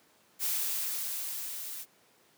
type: noise with level ramp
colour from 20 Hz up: blue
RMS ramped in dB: -30 to -41 dBFS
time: 0.39-1.86 s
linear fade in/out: 50 ms
effects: pink hiss -64 dBFS RMS until 2.37 s + high-pass 200 Hz 12 dB/octave